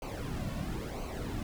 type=noise with flanger; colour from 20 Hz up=brown; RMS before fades=-37 dBFS; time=0.02-1.43 s; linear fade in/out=2 ms; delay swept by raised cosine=0.56 to 2.46 ms; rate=0.99 Hz; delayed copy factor=-0.7; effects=none